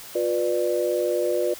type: chord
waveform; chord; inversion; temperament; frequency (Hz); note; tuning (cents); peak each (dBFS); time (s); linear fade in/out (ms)
sine; B diminished; second; just; 355.6 / 493.9 / 592.7; F4 / B4 / D5; +31 / 0 / +16; -25; 0.15-1.54; 5
effects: white hiss -41 dBFS RMS until 1.59 s